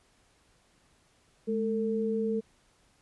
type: tone pair together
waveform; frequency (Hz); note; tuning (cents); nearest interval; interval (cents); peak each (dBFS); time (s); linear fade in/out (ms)
sine; 212.5 / 449; G#3 / A4; +40 / +35; octave + minor second; 1295; -30 / -29; 1.47-2.41; 20
effects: pink hiss -66 dBFS RMS until 3.01 s + resampled to 24000 Hz